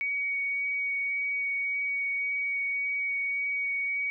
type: tone with vibrato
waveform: sine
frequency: 2248 Hz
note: C#7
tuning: 24 cents sharp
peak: -27 dBFS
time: 0.01-4.1 s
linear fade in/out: 0 ms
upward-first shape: sine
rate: 1.8 Hz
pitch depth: 8 cents each way
effects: none